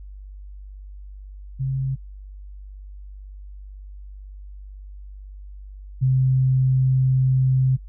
sine tone pair in turn, 133.3 / 130.63 Hz, C3 / C3, +33 / -2 cents, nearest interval unison, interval 35 cents, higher first, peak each -21 / -15 dBFS, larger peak second, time 1.59-1.96 / 6.01-7.77 s, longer second, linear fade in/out 20 ms, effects noise-tail reverb RT60 0.1 s tail -24 dB re dry + added 49 Hz sine -36 dBFS peak until 7.88 s

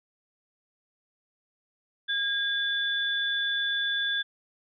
sine tone pair together, 1625 / 3472 Hz, G#6 / A7, -38 / -24 cents, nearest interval octave + minor second, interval 1314 cents, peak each -28 dBFS, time 2.08-4.23 s, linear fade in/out 20 ms, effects none

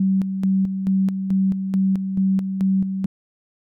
sine tone with tremolo, 191.6 Hz, G3, 39 cents flat, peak -15 dBFS, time 0-3.06 s, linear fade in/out 5 ms, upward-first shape square, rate 2.3 Hz, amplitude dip 55%, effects none

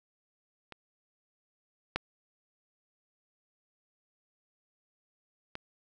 clicks, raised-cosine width 0.3 ms, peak -28 / -13 / -22 dBFS, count 3, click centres 0.723 / 1.96 / 5.554 s, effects none

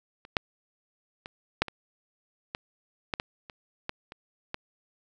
clicks, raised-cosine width 0.3 ms, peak -30 / -7 / -23 / -6 / -21 / -16 / -12 / -14 / -27 / -15 / -26 / -16 dBFS, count 12, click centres 0.251 / 0.368 / 1.259 / 1.62 / 1.683 / 2.549 / 3.138 / 3.199 / 3.498 / 3.894 / 4.121 / 4.544 s, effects none

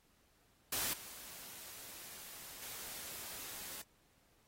white noise with level steps, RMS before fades -37 / -51 / -47 dBFS, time 0.72-3.82 s, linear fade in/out 5 ms, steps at 0.93 / 2.62 s, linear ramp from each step 2 ms, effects pink hiss -72 dBFS RMS until 4.47 s + AAC 48 kbps

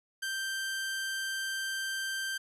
sawtooth tone, 1568 Hz, G6, in tune, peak -29 dBFS, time 0.22-2.38 s, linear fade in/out 10 ms, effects resampled to 32000 Hz + 11-bit

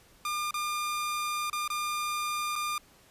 sawtooth tone with dropouts, 1204 Hz, D6, 43 cents sharp, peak -26 dBFS, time 0.25-2.78 s, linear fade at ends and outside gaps 2 ms, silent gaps 0.509-0.541 / 1.499-1.529 / 1.678-1.701 / 2.556-2.56 s, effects pink hiss -59 dBFS RMS until 3.1 s + resampled to 32000 Hz

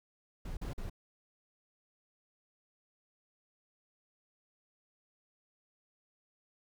brown noise bursts, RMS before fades -39 dBFS, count 3, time 0.45-0.898 s, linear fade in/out 5 ms, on 120 ms, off 44 ms, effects none

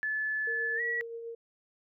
sine tone with pitch glide, 1730 to 1930.7 Hz, A6 to B6, -30 to -40 cents, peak -29 dBFS, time 0.03-1.01 s, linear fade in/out 0 ms, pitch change +190 cents, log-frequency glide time 0.76-0.81 s
sine tone with tremolo, 462.3 Hz, A#4, 14 cents flat, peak -36 dBFS, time 0.47-1.35 s, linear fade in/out 5 ms, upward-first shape triangle, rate 7.7 Hz, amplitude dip 40%
effects none

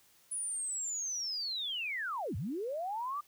sine linear two-way sweep, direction down then up, 9956 to 77.8 to 1206 Hz, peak -34 dBFS, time 0.31-3.21 s, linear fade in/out 10 ms, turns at 2.36 s, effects white hiss -65 dBFS RMS until 3.27 s

